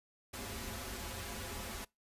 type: noise with comb filter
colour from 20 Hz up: pink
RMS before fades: -43 dBFS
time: 0.33-1.85 s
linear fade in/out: 10 ms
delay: 6.5 ms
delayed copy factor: -1
effects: noise-tail reverb RT60 0.2 s tail -24 dB re dry + resampled to 32000 Hz